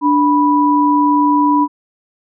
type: tone pair together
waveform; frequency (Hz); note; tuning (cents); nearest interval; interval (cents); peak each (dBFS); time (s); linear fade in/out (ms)
sine; 293.7 / 984.2; D4 / B5; 0 / -6; octave + major sixth; 2094; -12; 0.01-1.68; 50
effects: none